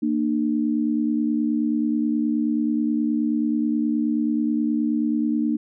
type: tone pair together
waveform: sine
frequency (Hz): 230.6 / 300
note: A#3 / D4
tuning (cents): -19 / +37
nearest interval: perfect fourth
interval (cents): 456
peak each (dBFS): -22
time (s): 0.02-5.57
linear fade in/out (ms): 10
effects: none